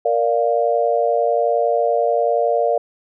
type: chord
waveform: sine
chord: Bb major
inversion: none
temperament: equal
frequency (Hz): 466.2 / 587.3 / 698.5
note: Bb4 / D5 / F5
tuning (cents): 0 / 0 / 0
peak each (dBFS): -19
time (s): 0.05-2.78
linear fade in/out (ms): 5
effects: none